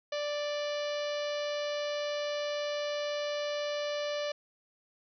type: harmonic tone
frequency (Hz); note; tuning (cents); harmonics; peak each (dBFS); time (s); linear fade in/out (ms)
587.3; D5; 0; 1 / 2 / 3 / 4 / 5 / 6 / 7 / 8 / 9 / 10; -32 / -44 / -44 / -46 / -44 / -48 / -47 / -49 / -53 / -53; 0.12-4.32; 5
effects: none